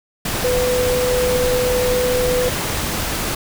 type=tone in noise; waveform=sine; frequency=498.8 Hz; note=B4; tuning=17 cents sharp; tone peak=-16 dBFS; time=0.44-2.49 s; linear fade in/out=5 ms; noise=pink; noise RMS=-22 dBFS; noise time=0.25-3.35 s; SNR=+3 dB; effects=none